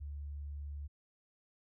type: tone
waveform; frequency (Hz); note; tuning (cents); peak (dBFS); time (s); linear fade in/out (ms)
sine; 72.2; D2; -29; -40; 0-0.88; 20
effects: none